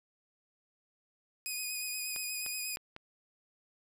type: tone with vibrato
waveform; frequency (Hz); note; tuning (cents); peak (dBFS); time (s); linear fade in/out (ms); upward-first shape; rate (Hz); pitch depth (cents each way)
10% pulse; 2490; D#7; +1; -27; 1.46-2.76; 0; sine; 8.4; 23
type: clicks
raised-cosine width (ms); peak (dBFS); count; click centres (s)
0.3; -28; 4; 2.162 / 2.463 / 2.771 / 2.964
effects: 10-bit